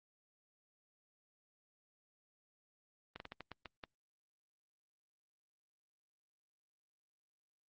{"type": "slowing click train", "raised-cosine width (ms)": 0.3, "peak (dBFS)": -29, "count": 8, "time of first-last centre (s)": [3.16, 3.838], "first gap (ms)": 41, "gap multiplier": 1.28, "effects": ["low-pass 5000 Hz 12 dB/octave", "Opus 32 kbps"]}